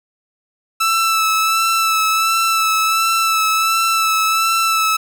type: tone with vibrato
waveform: sawtooth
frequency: 1318.5 Hz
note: E6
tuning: in tune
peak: -10 dBFS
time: 0.8-4.97 s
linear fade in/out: 10 ms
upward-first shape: sine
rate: 1.4 Hz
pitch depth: 24 cents each way
effects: none